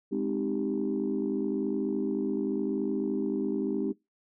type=chord; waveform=sine; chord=Ab major seventh; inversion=none; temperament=equal; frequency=207.7 / 261.6 / 311.1 / 392 Hz; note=Ab3 / C4 / Eb4 / G4; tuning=0 / 0 / 0 / 0 cents; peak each=-32 dBFS; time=0.11-3.93 s; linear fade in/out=20 ms; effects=noise-tail reverb RT60 0.2 s tail -22 dB re dry + tanh soft clip ceiling -19 dBFS